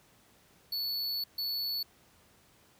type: tone bursts at uneven times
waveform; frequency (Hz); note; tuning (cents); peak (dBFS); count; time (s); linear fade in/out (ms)
square; 4435; C#8; 0; -32; 2; 0.72-1.24 / 1.38-1.83; 5
effects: pink hiss -63 dBFS RMS until 2.79 s + high-pass 60 Hz 12 dB/octave